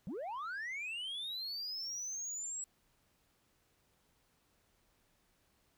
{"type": "linear sweep", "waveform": "sine", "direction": "up", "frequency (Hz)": [152.1, 7780], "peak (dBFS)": -36, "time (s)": [0.07, 2.64], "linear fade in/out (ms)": 0, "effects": ["tanh soft clip ceiling -38 dBFS", "pink hiss -74 dBFS RMS until 5.77 s"]}